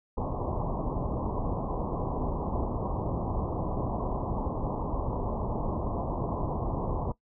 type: low-pass noise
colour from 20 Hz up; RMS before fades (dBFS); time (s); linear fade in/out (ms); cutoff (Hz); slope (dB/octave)
pink; -31; 0.17-7.12; 5; 1100; 96
effects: noise-tail reverb RT60 0.1 s tail -18 dB re dry